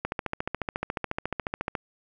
click train, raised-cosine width 0.5 ms, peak -13 dBFS, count 25, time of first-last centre 0.05-1.752 s, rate 14.1 Hz, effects none

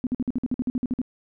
sine tone bursts, 250 Hz, B3, 21 cents sharp, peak -21 dBFS, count 13, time 0.04-1.016 s, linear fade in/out 0 ms, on 28 ms, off 51 ms, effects none

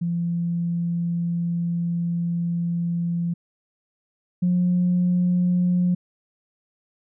sine tone pair in turn, 171.1 / 178.53 Hz, F3 / F3, -35 / +38 cents, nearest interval minor second, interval 73 cents, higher second, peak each -21 / -16 dBFS, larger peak second, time 0.01-3.34 / 4.42-5.95 s, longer first, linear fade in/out 10 ms, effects tanh soft clip ceiling -13 dBFS

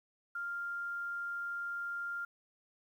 sine tone with quantisation, 1396.9 Hz, F6, in tune, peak -36 dBFS, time 0.35-2.25 s, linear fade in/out 5 ms, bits 11, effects none

